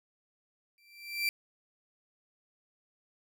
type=tone with exponential growth; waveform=30% pulse; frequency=2349 Hz; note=D7; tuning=in tune; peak=-23 dBFS; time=0.78-1.29 s; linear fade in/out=1 ms; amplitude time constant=110 ms; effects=none